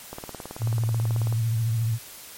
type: click train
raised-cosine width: 1 ms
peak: -21 dBFS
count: 23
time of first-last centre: 0.13-1.326 s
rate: 18.4 Hz
type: tone with vibrato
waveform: sine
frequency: 113.7 Hz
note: A#2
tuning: 43 cents flat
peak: -21 dBFS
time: 0.59-1.99 s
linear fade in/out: 50 ms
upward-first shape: triangle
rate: 14 Hz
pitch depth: 76 cents each way
effects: white hiss -43 dBFS RMS until 2.37 s + MP3 64 kbps